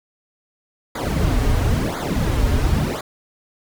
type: noise with flanger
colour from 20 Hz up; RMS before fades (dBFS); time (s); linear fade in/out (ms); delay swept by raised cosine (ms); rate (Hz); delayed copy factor
brown; -19; 0.95-3.01; 5; 0.35 to 6.05; 0.97; -1
effects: none